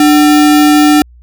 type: tone with sample-and-hold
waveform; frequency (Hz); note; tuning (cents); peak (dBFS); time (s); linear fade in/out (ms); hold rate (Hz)
sine; 297.8; D4; +24; -3; 0-1.02; 2; 1050
effects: added 60 Hz sine -36 dBFS peak until 1.22 s